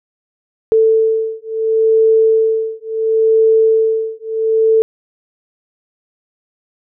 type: beating tone pair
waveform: sine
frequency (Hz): 443.5 / 444.22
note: A4 / A4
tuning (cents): +14 / +17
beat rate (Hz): 0.72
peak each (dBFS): -13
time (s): 0.72-4.82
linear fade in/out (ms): 0
effects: none